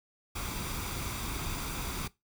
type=noise with comb filter; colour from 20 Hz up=pink; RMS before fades=-36 dBFS; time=0.35-2.08 s; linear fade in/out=10 ms; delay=0.84 ms; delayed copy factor=+0.5; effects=noise-tail reverb RT60 0.2 s tail -20 dB re dry